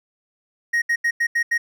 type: tone bursts at uneven times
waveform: triangle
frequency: 1876 Hz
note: A#6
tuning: 11 cents sharp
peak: -15 dBFS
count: 6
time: 0.73-0.82 / 0.89-0.96 / 1.04-1.11 / 1.2-1.27 / 1.35-1.43 / 1.51-1.58 s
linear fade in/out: 10 ms
effects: none